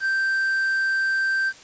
triangle tone with quantisation, 1565 Hz, G6, 3 cents flat, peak -18 dBFS, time 0-1.53 s, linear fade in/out 50 ms, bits 7, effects white hiss -46 dBFS RMS until 1.63 s + resampled to 16000 Hz

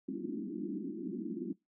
white band-pass noise, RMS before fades -39 dBFS, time 0.08-1.53 s, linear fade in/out 10 ms, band 180 to 360 Hz, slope 96 dB/octave, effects noise-tail reverb RT60 0.2 s tail -23 dB re dry

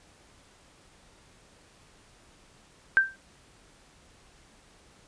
sine tone with exponential decay, 1568 Hz, G6, in tune, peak -13 dBFS, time 2.97-3.16 s, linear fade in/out 0 ms, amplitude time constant 40 ms, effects pink hiss -58 dBFS RMS until 5.07 s + resampled to 22050 Hz

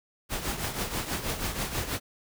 pink noise with tremolo, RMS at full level -29 dBFS, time 0.29-2 s, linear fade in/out 50 ms, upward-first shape triangle, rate 6.2 Hz, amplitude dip 70%, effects none

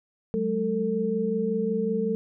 sine tone cluster, 186.8 / 212.2 / 447.8 Hz, F#3 / G#3 / A4, +17 / +38 / +30 cents, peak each -30 / -28 / -26 dBFS, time 0.34-2.15 s, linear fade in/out 0 ms, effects none

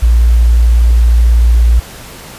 sine tone, 58.3 Hz, A#1, 1 cent sharp, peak -4 dBFS, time 0.02-1.8 s, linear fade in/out 10 ms, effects pink hiss -31 dBFS RMS until 2.38 s + resampled to 32000 Hz

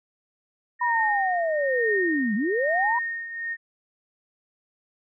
sine tone with tremolo, 1844 Hz, A#6, 19 cents flat, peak -22 dBFS, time 0.79-3.57 s, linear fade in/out 50 ms, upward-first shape triangle, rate 1.1 Hz, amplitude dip 75%
sine linear two-way sweep, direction down then up, 987.8 to 196 to 987.8 Hz, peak -22 dBFS, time 0.81-2.99 s, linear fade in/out 5 ms, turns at 2.35 s
effects none

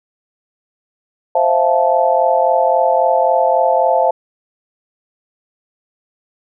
sine chord, F major seventh, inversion second, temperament just, 523.8 / 654.8 / 698.5 / 873.1 Hz, C5 / E5 / F5 / A5, +2 / -12 / 0 / -14 cents, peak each -16 dBFS, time 1.35-4.11 s, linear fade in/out 5 ms, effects none

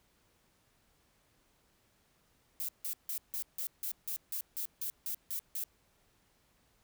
violet noise bursts, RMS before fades -37 dBFS, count 13, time 2.6-5.638 s, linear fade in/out 0 ms, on 86 ms, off 160 ms, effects pink hiss -71 dBFS RMS until 6.83 s

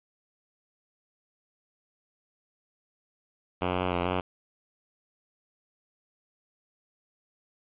5% pulse tone with pitch steps, 90.4 / 91.2 / 88 / 91.4 Hz, F#2 / F#2 / F2 / F#2, -40 / -24 / +14 / -21 cents, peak -15 dBFS, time 3.61-4.21 s, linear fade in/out 10 ms, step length 150 ms, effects resampled to 8000 Hz + 9-bit

